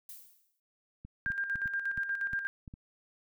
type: noise with exponential decay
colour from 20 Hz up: violet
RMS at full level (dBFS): -44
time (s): 0.09-0.6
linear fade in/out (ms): 2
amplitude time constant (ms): 110
type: clicks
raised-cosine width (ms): 5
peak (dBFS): -33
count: 9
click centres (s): 1.05 / 1.264 / 1.303 / 1.556 / 1.658 / 1.978 / 2.334 / 2.678 / 2.739
type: tone with tremolo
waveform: sine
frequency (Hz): 1599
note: G6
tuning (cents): +34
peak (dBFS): -29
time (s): 1.26-2.47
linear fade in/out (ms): 0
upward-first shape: square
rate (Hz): 8.4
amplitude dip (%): 55
effects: none